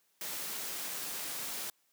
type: noise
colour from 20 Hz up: white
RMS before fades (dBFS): -39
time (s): 0.21-1.7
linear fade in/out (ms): 2
effects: white hiss -73 dBFS RMS until 1.92 s + high-pass 150 Hz 12 dB/octave